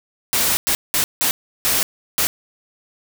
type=noise bursts at uneven times; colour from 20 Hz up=white; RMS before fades=-18 dBFS; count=6; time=0.33-0.57 / 0.67-0.75 / 0.94-1.04 / 1.21-1.31 / 1.65-1.83 / 2.18-2.27 s; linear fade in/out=0 ms; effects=none